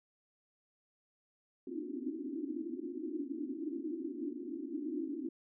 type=band-pass noise; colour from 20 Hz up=white; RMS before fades=-40 dBFS; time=1.67-5.29 s; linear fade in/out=5 ms; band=250 to 350 Hz; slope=96 dB/octave; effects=none